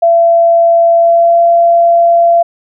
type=tone with pitch glide; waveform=sine; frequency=675 to 682.1 Hz; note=E5 to F5; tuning=+41 to -41 cents; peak=-4 dBFS; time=0.02-2.43 s; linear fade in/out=10 ms; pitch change=+18 cents; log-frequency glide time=0.99-1.43 s; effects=none